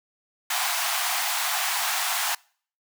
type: high-pass noise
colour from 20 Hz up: pink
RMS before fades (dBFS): -26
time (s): 0.5-2.35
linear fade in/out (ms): 5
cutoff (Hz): 680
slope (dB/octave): 96
effects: noise-tail reverb RT60 0.5 s tail -26 dB re dry